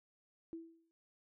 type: tone with exponential decay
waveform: sine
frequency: 329.6 Hz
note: E4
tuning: in tune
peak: -40 dBFS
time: 0.53-0.91 s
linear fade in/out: 0 ms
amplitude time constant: 82 ms
effects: noise-tail reverb RT60 0.2 s tail -24 dB re dry